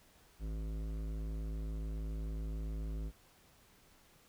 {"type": "tone with hard clipping", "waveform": "triangle", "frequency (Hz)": 53.5, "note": "A1", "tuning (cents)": -48, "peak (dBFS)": -39, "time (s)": [0.39, 3.12], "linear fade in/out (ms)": 50, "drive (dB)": 18, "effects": ["pink hiss -65 dBFS RMS until 4.28 s"]}